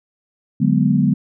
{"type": "chord", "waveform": "sine", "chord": "G# half-diminished seventh", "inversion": "second", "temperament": "equal", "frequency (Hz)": [146.83, 185, 207.7, 246.9], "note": ["D3", "F#3", "G#3", "B3"], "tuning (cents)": [0, 0, 0, 0], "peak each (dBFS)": -18, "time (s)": [0.6, 1.14], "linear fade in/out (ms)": 10, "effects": []}